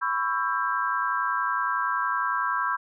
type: chord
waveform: sine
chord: C# half-diminished seventh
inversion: third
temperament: just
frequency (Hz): 997.9 / 1108.7 / 1330.5 / 1596.6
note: B5 / C#6 / E6 / G6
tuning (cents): +18 / 0 / +16 / +31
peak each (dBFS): -29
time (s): 0.01-2.77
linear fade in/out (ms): 20
effects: none